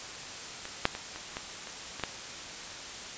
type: clicks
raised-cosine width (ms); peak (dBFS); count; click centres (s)
0.3; -22 / -6 / -21 / -24 / -18 / -26 / -22 / -13; 8; 0.654 / 0.854 / 0.951 / 1.16 / 1.369 / 1.672 / 1.997 / 2.037
effects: white hiss -41 dBFS RMS until 3.17 s + resampled to 16000 Hz